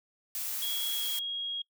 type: noise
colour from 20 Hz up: blue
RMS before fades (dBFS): -35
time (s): 0.35-1.19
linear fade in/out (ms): 0
type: tone with pitch glide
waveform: sine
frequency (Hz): 3324 to 3282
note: G#7 to G#7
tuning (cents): +1 to -21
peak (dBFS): -32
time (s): 0.62-1.62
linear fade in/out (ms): 5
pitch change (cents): -22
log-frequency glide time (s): 0.97-1.18
effects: noise-tail reverb RT60 0.1 s tail -24 dB re dry